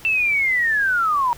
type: linear sweep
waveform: sine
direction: down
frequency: 2682 to 932.3 Hz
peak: -16 dBFS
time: 0.05-1.33 s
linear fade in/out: 0 ms
effects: pink hiss -43 dBFS RMS until 1.37 s